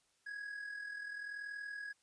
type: tone with amplitude modulation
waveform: triangle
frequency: 1661.2 Hz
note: G#6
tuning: in tune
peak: -38 dBFS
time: 0.26-1.93 s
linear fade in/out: 10 ms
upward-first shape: sine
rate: 40.8 Hz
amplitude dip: 55%
effects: white hiss -75 dBFS RMS until 2.02 s + resampled to 22050 Hz